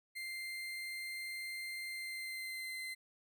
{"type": "tone with pitch glide", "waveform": "35% pulse", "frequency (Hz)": [2093, 2063], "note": ["C7", "C7"], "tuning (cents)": [0, -25], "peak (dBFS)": -39, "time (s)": [0.15, 2.95], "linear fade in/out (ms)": 20, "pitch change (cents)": -25, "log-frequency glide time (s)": [1.86, 2.79], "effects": []}